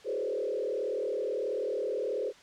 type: tone with frequency modulation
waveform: sine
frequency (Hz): 466.2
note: A#4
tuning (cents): 0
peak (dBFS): -29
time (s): 0.04-2.33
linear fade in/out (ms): 50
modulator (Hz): 38.5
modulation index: 2.1
effects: white hiss -55 dBFS RMS until 2.42 s + low-pass 5000 Hz 12 dB/octave

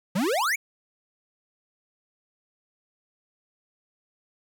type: exponential sweep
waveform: square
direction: up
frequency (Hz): 166.5 to 2423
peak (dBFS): -23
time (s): 0.15-0.56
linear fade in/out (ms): 10
effects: 10-bit

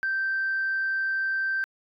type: tone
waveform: sine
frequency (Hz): 1562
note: G6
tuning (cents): -7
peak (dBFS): -23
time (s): 0.03-1.64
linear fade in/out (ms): 0
effects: tanh soft clip ceiling -20 dBFS

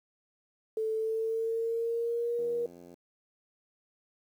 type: tone with pitch glide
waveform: sine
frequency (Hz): 440 to 474.3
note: A4 to A#4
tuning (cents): 0 to +30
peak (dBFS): -28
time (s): 0.77-2.66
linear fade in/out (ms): 2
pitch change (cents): +130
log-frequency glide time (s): 0.94-2.36
type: click train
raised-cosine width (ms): 2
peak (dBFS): -36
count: 49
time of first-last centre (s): 2.39-2.94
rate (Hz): 87.3
effects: high-pass 200 Hz 12 dB/octave + 10-bit

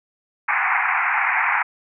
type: band-pass noise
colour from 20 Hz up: white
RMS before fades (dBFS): -20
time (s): 0.48-1.63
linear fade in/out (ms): 10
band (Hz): 740 to 2400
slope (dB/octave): 96
effects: none

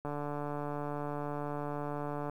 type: click train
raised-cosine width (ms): 1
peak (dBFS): -24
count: 329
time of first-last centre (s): 0.05-2.297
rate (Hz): 146
effects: 10-bit

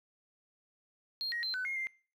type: tone with pitch steps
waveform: triangle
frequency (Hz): 4220 / 1888 / 4111 / 1507 / 2143 / 2095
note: C8 / A#6 / C8 / F#6 / C7 / C7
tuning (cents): +14 / +22 / -31 / +31 / +41 / +2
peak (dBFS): -30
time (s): 1.21-1.87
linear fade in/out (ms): 0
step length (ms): 110
effects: noise-tail reverb RT60 0.4 s tail -24 dB re dry + tanh soft clip ceiling -31 dBFS

